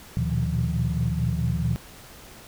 sine tone cluster, 75.4 / 118.1 / 122.7 / 156.4 / 175.2 Hz, D2 / A#2 / B2 / D#3 / F3, +46 / +23 / -11 / +9 / +6 cents, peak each -28 dBFS, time 0.17-1.76 s, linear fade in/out 0 ms, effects tanh soft clip ceiling -12 dBFS + pink hiss -46 dBFS RMS until 2.47 s

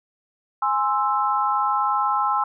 sine chord, Ab augmented, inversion none, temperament equal, 830.6 / 1046.5 / 1318.5 Hz, Ab5 / C6 / E6, 0 / 0 / 0 cents, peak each -23 dBFS, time 0.62-2.44 s, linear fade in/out 5 ms, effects none

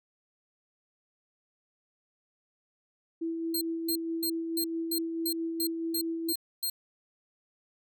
sine tone with tremolo, 329.6 Hz, E4, in tune, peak -29 dBFS, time 3.21-6.33 s, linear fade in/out 10 ms, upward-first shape sine, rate 4.6 Hz, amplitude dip 30%
10% pulse tone bursts, 4198 Hz, C8, 5 cents sharp, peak -22 dBFS, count 10, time 3.54-6.7 s, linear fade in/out 5 ms, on 73 ms, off 270 ms
effects none

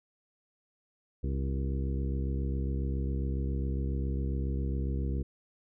harmonic tone with a mistuned harmonic, 67.3 Hz, C2, 49 cents sharp, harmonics 1 / 2 / 3 / 4 / 5 / 6 / 7, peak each -30 / -36 / -40 / -42 / -44 / -46 / -47 dBFS, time 1.23-5.23 s, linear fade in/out 10 ms, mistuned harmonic 6, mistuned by -43 cents, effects none

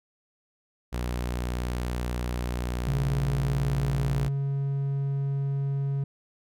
sawtooth tone with pitch glide, 60.8 to 60.21 Hz, B1 to B1, -26 to -43 cents, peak -24 dBFS, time 0.92-4.29 s, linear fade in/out 20 ms, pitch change -17 cents, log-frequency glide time 2.69-3.04 s
triangle tone, 138.59 Hz, C#3, in tune, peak -23 dBFS, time 2.87-6.04 s, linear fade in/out 5 ms
effects none

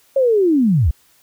sine linear sweep, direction down, 554.4 to 55.5 Hz, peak -11 dBFS, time 0.16-0.91 s, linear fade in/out 5 ms, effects white hiss -55 dBFS RMS until 1.22 s

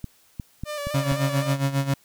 clicks, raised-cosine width 5 ms, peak -18 dBFS, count 5, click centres 0.043 / 0.398 / 0.636 / 0.87 / 1.119 s
sawtooth tone with vibrato, 587.3 Hz, D5, in tune, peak -25 dBFS, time 0.65-1.57 s, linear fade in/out 50 ms, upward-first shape square, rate 3.9 Hz, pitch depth 35 cents each way
35% pulse tone with tremolo, 137.8 Hz, C#3, 10 cents flat, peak -17 dBFS, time 0.94-1.94 s, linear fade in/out 5 ms, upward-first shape sine, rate 7.4 Hz, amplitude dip 75%
effects white hiss -59 dBFS RMS until 2.04 s

